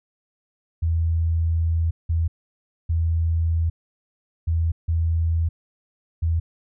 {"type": "tone bursts at uneven times", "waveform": "sine", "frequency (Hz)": 82.41, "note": "E2", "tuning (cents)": 0, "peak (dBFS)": -18, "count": 6, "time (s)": [[0.82, 1.91], [2.09, 2.28], [2.89, 3.7], [4.47, 4.72], [4.88, 5.49], [6.22, 6.4]], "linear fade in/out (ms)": 10, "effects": []}